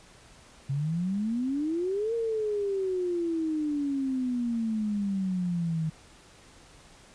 sine exponential two-way sweep, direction up then down, 133.4 to 466.2 to 156.5 Hz, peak -26 dBFS, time 0.69-5.9 s, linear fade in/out 10 ms, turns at 2.14 s, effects pink hiss -54 dBFS RMS until 7.14 s + resampled to 22050 Hz

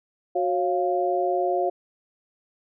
sine tone cluster, 366.4 / 548 / 699 Hz, F#4 / C#5 / F5, -17 / -20 / +1 cents, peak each -25 / -27 / -24 dBFS, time 0.35-1.7 s, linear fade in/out 10 ms, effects none

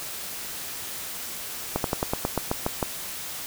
slowing click train, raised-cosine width 1 ms, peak -9 dBFS, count 10, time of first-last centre 1.76-2.828 s, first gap 82 ms, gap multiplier 1.09, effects white hiss -35 dBFS RMS until 3.46 s

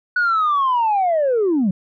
sine linear sweep, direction down, 1480 to 172.6 Hz, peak -13 dBFS, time 0.16-1.71 s, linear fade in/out 5 ms, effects tanh soft clip ceiling -12 dBFS

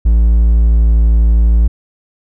triangle tone, 56.2 Hz, A1, 37 cents sharp, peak -4 dBFS, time 0.05-1.68 s, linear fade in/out 10 ms, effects none

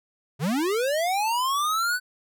square linear sweep, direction up, 123.47 to 1514 Hz, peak -23 dBFS, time 0.39-2 s, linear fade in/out 50 ms, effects none

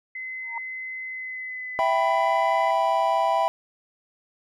sine tone with pitch glide, 2045 to 2010 Hz, C7 to B6, -40 to +30 cents, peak -31 dBFS, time 0.15-2.71 s, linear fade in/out 5 ms, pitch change -30 cents, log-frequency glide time 1.07-1.73 s
sine tone with exponential growth, 929 Hz, A#5, 6 cents flat, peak -26 dBFS, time 0.42-0.58 s, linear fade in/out 2 ms, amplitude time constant 34 ms
triangle chord, E minor, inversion none, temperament equal, 659.3 / 784 / 987.8 Hz, E5 / G5 / B5, 0 / 0 / 0 cents, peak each -22 dBFS, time 1.79-3.48 s, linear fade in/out 0 ms
effects none

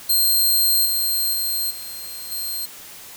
5% pulse tone with level steps, 4186 Hz, C8, in tune, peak -8 / -12 / -14 / -25 / -18 dBFS, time 0.09-2.66 s, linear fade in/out 10 ms, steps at 0.85 / 1.33 / 1.7 / 2.31 s, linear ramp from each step 10 ms, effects white hiss -40 dBFS RMS until 3.16 s

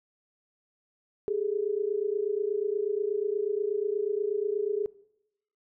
sine tone pair together, 400.1 / 428.4 Hz, G4 / A4, +35 / -46 cents, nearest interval minor second, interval 119 cents, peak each -29 / -29 dBFS, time 1.28-4.86 s, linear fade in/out 0 ms, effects noise-tail reverb RT60 0.8 s tail -21 dB re dry

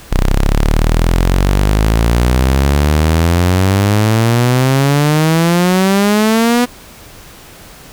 sawtooth exponential sweep, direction up, 30.87 to 246.9 Hz, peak -5 dBFS, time 0.11-6.66 s, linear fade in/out 20 ms, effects pink hiss -37 dBFS RMS until 7.92 s

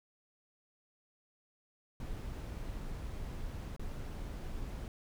brown noise with dropouts, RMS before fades -41 dBFS, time 2-4.88 s, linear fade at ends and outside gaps 1 ms, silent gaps 3.764-3.795 s, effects none

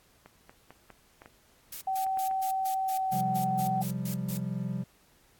clicks, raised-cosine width 0.5 ms, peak -33 dBFS, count 9, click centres 0.26 / 0.495 / 0.706 / 0.903 / 1.219 / 1.259 / 2.066 / 2.173 / 2.312 s
blue noise bursts, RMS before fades -40 dBFS, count 12, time 1.72-4.376 s, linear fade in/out 5 ms, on 93 ms, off 140 ms
sine tone with pitch glide, 765 to 758.8 Hz, G5 to F#5, -42 to +43 cents, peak -27 dBFS, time 1.87-3.82 s, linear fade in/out 5 ms, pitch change -15 cents, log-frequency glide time 2.82-3.14 s
triangle chord, C suspended fourth, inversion none, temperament equal, 130.81 / 174.61 / 196 Hz, C3 / F3 / G3, 0 / 0 / 0 cents, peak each -33 / -33 / -33 dBFS, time 3.12-4.84 s, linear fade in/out 10 ms
effects pink hiss -63 dBFS RMS until 5.39 s + AAC 64 kbps

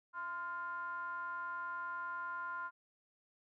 triangle ring-modulated tone, 185 Hz, F#3, in tune, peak -34 dBFS, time 0.13-2.71 s, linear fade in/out 50 ms, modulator 1220 Hz, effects none

